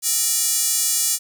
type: tone with high-pass filter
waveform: square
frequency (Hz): 263.7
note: C4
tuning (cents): +14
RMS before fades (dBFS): -20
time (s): 0.02-1.19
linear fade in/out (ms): 50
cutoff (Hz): 7200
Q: 1.6
effects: none